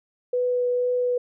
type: tone with vibrato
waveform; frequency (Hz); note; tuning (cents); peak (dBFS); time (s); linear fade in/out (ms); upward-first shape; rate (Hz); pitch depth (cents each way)
sine; 493.9; B4; 0; -20; 0.33-1.18; 5; triangle; 2.1; 9
effects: none